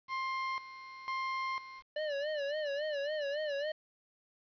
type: tone with tremolo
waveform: 30% pulse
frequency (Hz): 1056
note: C6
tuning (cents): +16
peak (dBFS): -31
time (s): 0.08-1.83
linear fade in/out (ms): 50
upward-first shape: square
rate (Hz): 1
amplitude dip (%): 75
type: tone with vibrato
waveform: square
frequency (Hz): 587.3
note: D5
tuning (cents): 0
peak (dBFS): -34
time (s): 1.96-3.72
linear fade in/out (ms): 5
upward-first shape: sine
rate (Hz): 3.6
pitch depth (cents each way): 98
effects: resampled to 11025 Hz + 10-bit